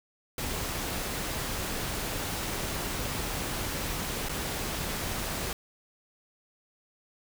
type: noise with dropouts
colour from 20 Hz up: pink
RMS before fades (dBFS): -33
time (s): 0.38-5.53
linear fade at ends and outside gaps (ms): 2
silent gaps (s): 4.287-4.293
effects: none